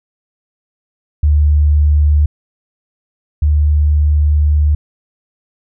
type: tone pair in turn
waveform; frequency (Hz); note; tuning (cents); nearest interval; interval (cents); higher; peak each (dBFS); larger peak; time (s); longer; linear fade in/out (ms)
sine; 74.3 / 74.6; D2 / D2; +21 / +28; unison; 7; second; -7 / -8; first; 1.23-2.26 / 3.42-4.75; second; 5
effects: none